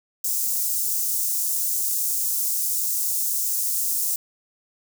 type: high-pass noise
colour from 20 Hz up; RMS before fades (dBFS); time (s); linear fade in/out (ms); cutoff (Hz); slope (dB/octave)
white; -24; 0.24-4.16; 5; 6300; 24
effects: none